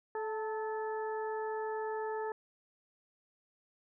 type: harmonic tone with a mistuned harmonic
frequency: 433.5 Hz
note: A4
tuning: 26 cents flat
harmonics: 1 / 2 / 3 / 4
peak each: -36 / -39 / -48 / -47 dBFS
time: 0.15-2.32 s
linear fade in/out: 2 ms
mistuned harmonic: 2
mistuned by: +34 cents
effects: none